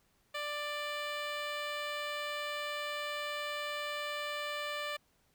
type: tone with notch filter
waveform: 10% pulse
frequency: 590 Hz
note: D5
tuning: 8 cents sharp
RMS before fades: -38 dBFS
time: 0.34-4.97 s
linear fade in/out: 10 ms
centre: 11000 Hz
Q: 0.56
effects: pink hiss -72 dBFS RMS until 5.34 s